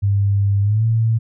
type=tone with pitch glide; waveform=sine; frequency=100 to 112.9 Hz; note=G2 to A2; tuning=+35 to +45 cents; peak=-13 dBFS; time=0.02-1.19 s; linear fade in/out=20 ms; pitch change=+210 cents; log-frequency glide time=0.62-0.85 s; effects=none